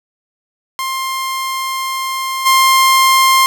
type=tone with level steps; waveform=sawtooth; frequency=1057 Hz; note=C6; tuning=17 cents sharp; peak=-14 / -4 dBFS; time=0.79-3.46 s; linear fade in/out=0 ms; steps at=2.45 s; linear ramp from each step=20 ms; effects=none